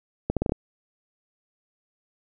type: accelerating click train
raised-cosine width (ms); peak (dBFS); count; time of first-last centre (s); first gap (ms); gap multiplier
2; -10; 6; 0.3-0.521; 67; 0.79
effects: none